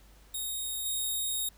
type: tone with level steps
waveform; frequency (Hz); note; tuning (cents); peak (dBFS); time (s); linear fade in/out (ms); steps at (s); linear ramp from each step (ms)
5% pulse; 3729; A#7; 0; -25 / -22; 0.34-1.49; 5; 0.85; 10
effects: added 50 Hz sine -56 dBFS peak until 1.57 s + pink hiss -61 dBFS RMS until 1.57 s